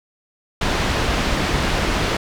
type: low-pass noise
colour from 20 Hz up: pink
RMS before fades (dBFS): -20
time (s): 0.61-2.17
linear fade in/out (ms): 5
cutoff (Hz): 4300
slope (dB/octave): 12
effects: none